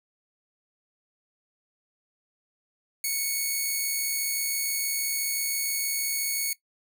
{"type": "tone", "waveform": "5% pulse", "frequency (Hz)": 2217, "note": "C#7", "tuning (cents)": 0, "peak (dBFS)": -16, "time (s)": [3.04, 6.53], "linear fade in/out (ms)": 2, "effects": ["noise-tail reverb RT60 0.1 s tail -17 dB re dry"]}